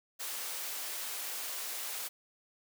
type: high-pass noise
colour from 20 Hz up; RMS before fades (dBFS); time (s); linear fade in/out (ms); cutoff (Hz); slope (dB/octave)
white; -39; 0.19-2.09; 20; 480; 12
effects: none